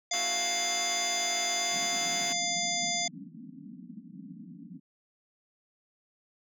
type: harmonic tone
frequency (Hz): 698.5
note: F5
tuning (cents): 0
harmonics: 1 / 3 / 5 / 7 / 9 / 10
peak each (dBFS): -35 / -35 / -35 / -35 / -35 / -35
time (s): 0.11-3.08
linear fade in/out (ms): 5
type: chord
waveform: 5% pulse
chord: F# minor seventh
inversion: first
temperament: equal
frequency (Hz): 220 / 277.2 / 329.6 / 370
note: A3 / C#4 / E4 / F#4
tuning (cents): 0 / 0 / 0 / 0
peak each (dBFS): -34 / -34 / -34 / -30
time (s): 0.13-2.33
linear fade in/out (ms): 5
type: band-pass noise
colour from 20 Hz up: pink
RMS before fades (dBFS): -46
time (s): 1.71-4.8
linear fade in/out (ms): 20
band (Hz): 160 to 290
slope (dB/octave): 96
effects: none